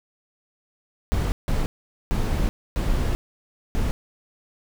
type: noise bursts at uneven times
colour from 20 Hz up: brown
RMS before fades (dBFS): -22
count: 5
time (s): 1.12-1.32 / 1.48-1.66 / 2.11-2.49 / 2.76-3.15 / 3.75-3.91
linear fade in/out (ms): 0
effects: none